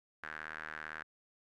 sawtooth tone with band-pass filter, 77.8 Hz, D#2, in tune, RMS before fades -45 dBFS, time 0.23-1.03 s, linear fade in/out 5 ms, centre 1600 Hz, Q 5.1, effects none

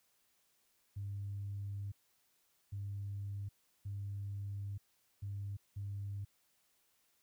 sine tone bursts at uneven times, 100 Hz, G2, 35 cents sharp, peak -38 dBFS, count 5, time 0.96-1.92 / 2.72-3.49 / 3.85-4.78 / 5.22-5.57 / 5.76-6.25 s, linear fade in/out 10 ms, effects tanh soft clip ceiling -34 dBFS + white hiss -75 dBFS RMS until 7.22 s

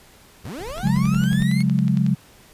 30% pulse linear sweep, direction up, 59.6 to 2200 Hz, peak -28 dBFS, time 0.44-1.63 s, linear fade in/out 10 ms
brown noise with tremolo, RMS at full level -33 dBFS, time 0.58-1.44 s, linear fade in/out 10 ms, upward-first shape sine, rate 11 Hz, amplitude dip 65%
click train, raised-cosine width 0.2 ms, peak -20 dBFS, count 15, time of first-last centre 0.78-2.064 s, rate 10.9 Hz
sine chord, C# suspended fourth, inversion none, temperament equal with one note detuned, 138.59 / 180.67 / 207.7 Hz, C#3 / F#3 / G#3, 0 / -41 / 0 cents, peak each -20 / -20 / -21 dBFS, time 0.83-2.15 s, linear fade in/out 10 ms
effects pink hiss -50 dBFS RMS until 2.53 s + resampled to 32000 Hz

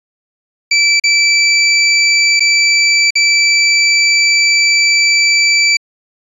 25% pulse tone with dropouts, 2325 Hz, D7, 18 cents flat, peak -4 dBFS, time 0.71-5.77 s, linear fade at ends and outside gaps 5 ms, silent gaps 0.998-1.038 / 2.396-2.404 / 3.106-3.154 s, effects resampled to 24000 Hz

